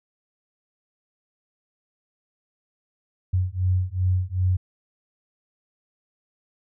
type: beating tone pair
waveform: sine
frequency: 90.7 / 93.3 Hz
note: F#2 / F#2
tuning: -34 / +15 cents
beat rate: 2.6 Hz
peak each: -23 dBFS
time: 3.33-4.57 s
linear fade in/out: 10 ms
effects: none